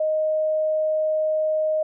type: tone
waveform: sine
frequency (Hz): 622.3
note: D#5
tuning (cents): 0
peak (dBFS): -19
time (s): 0-1.83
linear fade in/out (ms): 5
effects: none